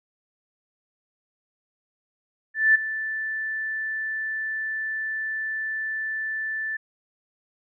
sine tone with ADSR envelope, 1760 Hz, A6, in tune, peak -12 dBFS, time 2.54-6.77 s, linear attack 210 ms, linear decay 11 ms, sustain -14 dB, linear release 8 ms, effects none

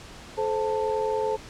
sine tone cluster, 431.7 / 522 / 886 Hz, A4 / C5 / A5, -33 / -4 / +12 cents, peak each -26 / -29 / -29 dBFS, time 0.37-1.37 s, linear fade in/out 20 ms, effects pink hiss -44 dBFS RMS until 1.49 s + low-pass 7000 Hz 12 dB/octave

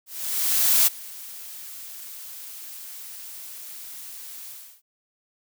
blue noise with ADSR envelope, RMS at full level -17 dBFS, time 0.06-4.82 s, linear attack 810 ms, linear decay 16 ms, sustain -22 dB, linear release 330 ms, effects none

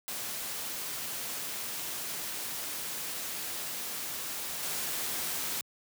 white noise with level steps, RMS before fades -37 / -34 dBFS, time 0.08-5.61 s, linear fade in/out 0 ms, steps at 4.63 s, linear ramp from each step 2 ms, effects high-pass 100 Hz 12 dB/octave

